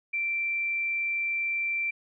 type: tone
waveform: sine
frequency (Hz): 2349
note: D7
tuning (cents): 0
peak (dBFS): -26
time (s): 0.13-1.91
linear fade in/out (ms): 10
effects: none